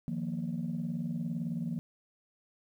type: chord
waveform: sine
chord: Eb suspended second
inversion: none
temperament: just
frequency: 155.56 / 175.01 / 233.3 Hz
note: Eb3 / F3 / Bb3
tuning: 0 / +4 / +2 cents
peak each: -37 / -35 / -35 dBFS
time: 0.08-1.79 s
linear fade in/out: 0 ms
effects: tanh soft clip ceiling -26 dBFS + 11-bit